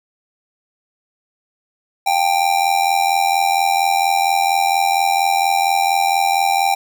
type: tone with amplitude modulation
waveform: square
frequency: 789 Hz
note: G5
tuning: 11 cents sharp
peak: -11 dBFS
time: 2.06-6.75 s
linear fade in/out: 10 ms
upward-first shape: sine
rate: 84.3 Hz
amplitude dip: 75%
effects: none